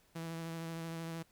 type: tone with vibrato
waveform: sawtooth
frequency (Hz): 164.81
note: E3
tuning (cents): 0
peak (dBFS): -36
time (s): 0.15-1.23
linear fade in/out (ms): 10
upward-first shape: sine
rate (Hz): 13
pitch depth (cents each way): 16
effects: pink hiss -69 dBFS RMS until 1.31 s